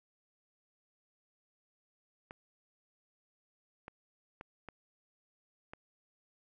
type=clicks; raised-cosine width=0.5 ms; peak=-30 dBFS; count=5; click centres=2.309 / 3.881 / 4.411 / 4.687 / 5.735 s; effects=none